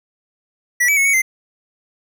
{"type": "tone with pitch steps", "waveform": "square", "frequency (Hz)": [1948, 2295, 2197, 2231, 2077], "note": ["B6", "D7", "C#7", "C#7", "C7"], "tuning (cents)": [-24, -40, -16, 11, -13], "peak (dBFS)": -13, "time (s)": [0.8, 1.22], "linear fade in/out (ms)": 10, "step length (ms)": 84, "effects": []}